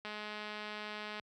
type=click train; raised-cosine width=0.3 ms; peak=-27 dBFS; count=243; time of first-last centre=0.05-1.197 s; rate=211 Hz; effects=high-pass 80 Hz 12 dB/octave